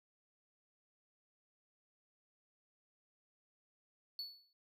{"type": "tone with exponential decay", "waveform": "triangle", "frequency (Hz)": 4435, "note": "C#8", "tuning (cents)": 0, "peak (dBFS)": -37, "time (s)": [4.19, 4.53], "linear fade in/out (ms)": 1, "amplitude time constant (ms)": 72, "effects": []}